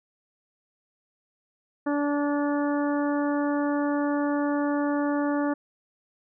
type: harmonic tone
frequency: 289.5 Hz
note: D4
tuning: 25 cents flat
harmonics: 1 / 2 / 3 / 4 / 5 / 6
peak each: -24 / -30 / -34 / -36 / -38 / -40 dBFS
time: 1.86-5.54 s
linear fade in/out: 10 ms
effects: none